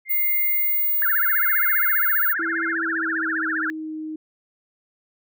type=tone with tremolo; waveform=sine; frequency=2108 Hz; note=C7; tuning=12 cents sharp; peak=-27 dBFS; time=0.05-2.75 s; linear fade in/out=50 ms; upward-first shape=sine; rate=0.77 Hz; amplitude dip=90%
type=tone; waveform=sine; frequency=15520 Hz; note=B9; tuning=31 cents flat; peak=-18 dBFS; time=0.09-2.34 s; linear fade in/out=20 ms
type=tone with vibrato; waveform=sine; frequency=1568 Hz; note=G6; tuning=in tune; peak=-22 dBFS; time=1.02-3.7 s; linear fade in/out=0 ms; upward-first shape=triangle; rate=15 Hz; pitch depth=290 cents each way
type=tone with pitch glide; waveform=sine; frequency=329.6 to 312 Hz; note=E4 to D#4; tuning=0 to +5 cents; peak=-28 dBFS; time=2.39-4.16 s; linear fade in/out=5 ms; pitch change=-95 cents; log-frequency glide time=2.75-3.93 s
effects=none